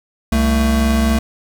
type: tone pair together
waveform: square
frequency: 66.51 / 223.4 Hz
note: C2 / A3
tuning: +29 / +27 cents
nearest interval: octave + major sixth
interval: 2098 cents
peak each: -16 dBFS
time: 0.32-1.19 s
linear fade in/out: 5 ms
effects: none